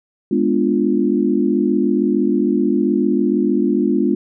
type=chord; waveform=sine; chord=G# diminished seventh; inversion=none; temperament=equal; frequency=207.7 / 246.9 / 293.7 / 349.2 Hz; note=G#3 / B3 / D4 / F4; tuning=0 / 0 / 0 / 0 cents; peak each=-19 dBFS; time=0.31-4.15 s; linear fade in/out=5 ms; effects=none